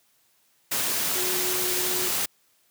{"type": "tone in noise", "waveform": "sine", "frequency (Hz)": 365, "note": "F#4", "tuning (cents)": -24, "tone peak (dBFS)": -32, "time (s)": [1.15, 2.09], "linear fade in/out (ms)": 10, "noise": "white", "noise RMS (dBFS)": -26, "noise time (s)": [0.71, 2.26], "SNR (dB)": -9, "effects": ["white hiss -65 dBFS RMS until 2.7 s", "high-pass 100 Hz 12 dB/octave"]}